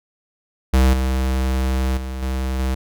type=tone with level steps; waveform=square; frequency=65.1 Hz; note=C2; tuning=8 cents flat; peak=-12 / -18 / -26 / -21 / -19 dBFS; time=0.73-2.75 s; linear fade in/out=10 ms; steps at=0.93 / 1.97 / 2.22 / 2.59 s; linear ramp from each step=5 ms; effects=none